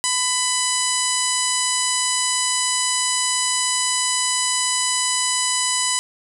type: harmonic tone with a mistuned harmonic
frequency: 997 Hz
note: B5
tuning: 16 cents sharp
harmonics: 1 / 2 / 3 / 4 / 5 / 6 / 7 / 8 / 9 / 10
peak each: -27 / -29 / -28 / -29 / -27 / -31 / -27 / -25 / -30 / -28 dBFS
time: 0.04-5.99 s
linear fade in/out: 0 ms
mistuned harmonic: 1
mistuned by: +16 cents
effects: 8-bit